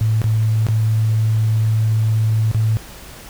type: tone with dropouts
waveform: sine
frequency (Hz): 110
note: A2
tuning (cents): 0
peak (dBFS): -13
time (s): 0.01-2.77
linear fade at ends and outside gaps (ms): 0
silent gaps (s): 0.217-0.241 / 0.667-0.686 / 2.514-2.547
effects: added 50 Hz sine -42 dBFS peak until 3.29 s + pink hiss -38 dBFS RMS until 3.29 s